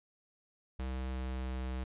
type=tone with pitch glide; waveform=square; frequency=64.6 to 64.19 Hz; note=C2 to C2; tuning=-21 to -32 cents; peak=-36 dBFS; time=0.79-1.84 s; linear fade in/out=5 ms; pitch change=-11 cents; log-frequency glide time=1.04-1.57 s; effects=resampled to 8000 Hz